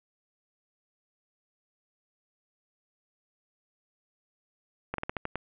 slowing click train, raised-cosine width 0.5 ms, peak -16 dBFS, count 7, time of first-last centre 4.94-5.356 s, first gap 43 ms, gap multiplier 1.19, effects resampled to 8000 Hz + 7-bit

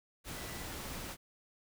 sine tone in noise, 1975.5 Hz, B6, in tune, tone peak -53 dBFS, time 0.33-0.67 s, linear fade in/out 50 ms, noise pink, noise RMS -43 dBFS, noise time 0.24-1.17 s, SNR -13 dB, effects none

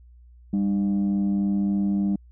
sine tone pair together, 198.9 / 302.3 Hz, G3 / D#4, +25 / -50 cents, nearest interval perfect fifth, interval 725 cents, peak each -19 / -27 dBFS, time 0.53-2.16 s, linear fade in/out 5 ms, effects tanh soft clip ceiling -17 dBFS + added 60 Hz sine -47 dBFS peak until 2.31 s

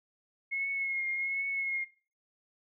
sine tone with vibrato, 2168 Hz, C#7, 39 cents flat, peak -30 dBFS, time 0.51-1.85 s, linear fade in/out 20 ms, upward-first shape triangle, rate 1.3 Hz, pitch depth 37 cents each way, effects noise-tail reverb RT60 0.4 s tail -18 dB re dry

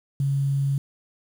sine tone with quantisation, 138.59 Hz, C#3, in tune, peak -20 dBFS, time 0.2-0.78 s, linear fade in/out 2 ms, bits 8, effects none

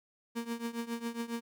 35% pulse tone with tremolo, 233.1 Hz, A#3, in tune, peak -30 dBFS, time 0.35-1.41 s, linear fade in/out 20 ms, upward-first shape triangle, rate 7.3 Hz, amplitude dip 90%, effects none

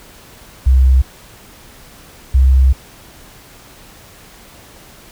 sine tone pair in turn, 65 / 65.72 Hz, C2 / C2, -11 / +8 cents, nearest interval unison, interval 19 cents, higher second, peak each -6 dBFS, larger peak neither, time 0.66-1.02 / 2.34-2.73 s, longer second, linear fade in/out 10 ms, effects pink hiss -41 dBFS RMS until 5.11 s

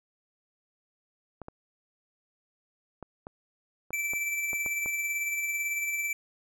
clicks, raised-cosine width 1 ms, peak -26 dBFS, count 9, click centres 1.417 / 1.484 / 3.027 / 3.269 / 3.906 / 4.135 / 4.532 / 4.662 / 4.86 s
square tone with tremolo, 2328 Hz, D7, 16 cents flat, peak -28 dBFS, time 3.93-6.13 s, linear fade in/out 2 ms, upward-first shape sine, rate 18 Hz, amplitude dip 35%
effects none

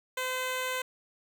10% pulse tone, 512 Hz, C5, 38 cents flat, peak -22 dBFS, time 0.17-0.82 s, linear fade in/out 5 ms, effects none

